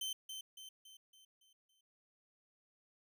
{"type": "tone with echo", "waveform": "sawtooth", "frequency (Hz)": 3089, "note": "G7", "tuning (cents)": -26, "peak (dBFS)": -35, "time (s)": [0.01, 0.13], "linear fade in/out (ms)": 5, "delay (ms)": 280, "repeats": 6, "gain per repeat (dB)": -6, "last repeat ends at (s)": 1.81, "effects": []}